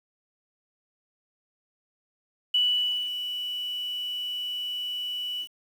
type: tone with ADSR envelope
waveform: sine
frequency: 2960 Hz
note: F#7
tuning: in tune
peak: -19 dBFS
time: 2.54-5.48 s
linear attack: 6 ms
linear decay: 540 ms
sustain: -10 dB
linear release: 71 ms
effects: 8-bit